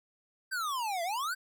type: exponential two-way sweep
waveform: square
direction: down then up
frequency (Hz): 1593 to 660 to 1593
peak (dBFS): -32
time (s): 0.51-1.35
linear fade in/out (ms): 20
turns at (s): 1.03
effects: none